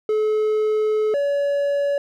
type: tone pair in turn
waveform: triangle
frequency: 429.8 / 568.1 Hz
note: A4 / C#5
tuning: -41 / +42 cents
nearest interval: perfect fourth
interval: 483 cents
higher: second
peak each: -15 / -16 dBFS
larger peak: first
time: 0.09-1.14 / 1.14-1.98 s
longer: first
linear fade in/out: 2 ms
effects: none